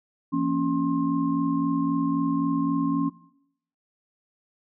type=tone cluster; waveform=sine; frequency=170.4 / 234.2 / 278 / 1063 Hz; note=F3 / A#3 / C#4 / C6; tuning=-42 / +8 / +5 / +27 cents; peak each=-30 / -30 / -23 / -32 dBFS; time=0.32-3.1 s; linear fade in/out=20 ms; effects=noise-tail reverb RT60 0.7 s tail -18 dB re dry